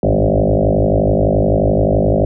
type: tone with frequency modulation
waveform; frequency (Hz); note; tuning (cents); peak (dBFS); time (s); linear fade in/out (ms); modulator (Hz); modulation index
sine; 228.7; A#3; -33; -10; 0.03-2.25; 2; 51.6; 8
effects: none